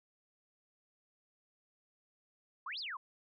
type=exponential two-way sweep; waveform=sine; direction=up then down; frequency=969 to 5274 to 969 Hz; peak=-39 dBFS; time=2.66-2.97 s; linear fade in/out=5 ms; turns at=2.79 s; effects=none